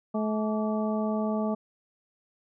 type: harmonic tone with a mistuned harmonic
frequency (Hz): 215.3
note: A3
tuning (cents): -37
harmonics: 1 / 2 / 3 / 4 / 5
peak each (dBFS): -27 / -34 / -32 / -38 / -39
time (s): 0.14-1.55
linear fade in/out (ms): 10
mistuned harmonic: 5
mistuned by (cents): +120
effects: none